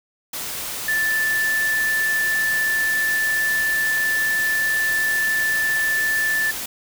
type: tone in noise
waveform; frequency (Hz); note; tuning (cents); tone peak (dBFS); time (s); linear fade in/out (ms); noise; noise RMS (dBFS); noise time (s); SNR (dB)
sine; 1757; A6; -3; -18; 0.88-6.51; 5; white; -29; 0.33-6.66; +8
effects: none